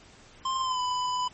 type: tone with pitch glide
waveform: square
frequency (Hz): 1051 to 998.3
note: C6 to B5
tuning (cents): +7 to +18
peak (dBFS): -27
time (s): 0.45-1.28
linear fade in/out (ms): 5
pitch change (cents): -89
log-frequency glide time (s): 0.61-0.8
effects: pink hiss -53 dBFS RMS until 1.33 s + MP3 32 kbps